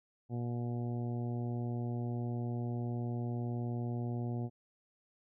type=harmonic tone; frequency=119.9 Hz; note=A#2; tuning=49 cents sharp; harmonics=1 / 2 / 3 / 4 / 5 / 6 / 7; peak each=-35 / -40 / -45 / -51 / -53 / -50 / -57 dBFS; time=0.29-4.5 s; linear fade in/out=50 ms; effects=none